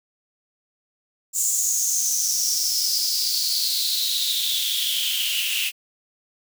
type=noise with high-pass filter sweep; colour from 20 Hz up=white; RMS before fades=-23 dBFS; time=1.33-5.72 s; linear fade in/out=50 ms; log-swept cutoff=7300 to 2700 Hz; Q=7.8; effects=none